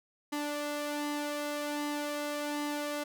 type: tone with flanger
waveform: sawtooth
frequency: 293.7 Hz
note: D4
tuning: in tune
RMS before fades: -35 dBFS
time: 0.32-3.04 s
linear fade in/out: 10 ms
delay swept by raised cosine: 1 to 1.93 ms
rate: 1.3 Hz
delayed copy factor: +0.5
effects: none